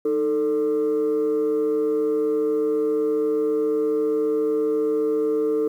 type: tone pair together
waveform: sine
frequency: 309.4 / 444 Hz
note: D#4 / A4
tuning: -10 / +16 cents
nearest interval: tritone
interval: 626 cents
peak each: -23 / -18 dBFS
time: 0.05-5.68 s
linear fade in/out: 5 ms
effects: tanh soft clip ceiling -16 dBFS + 9-bit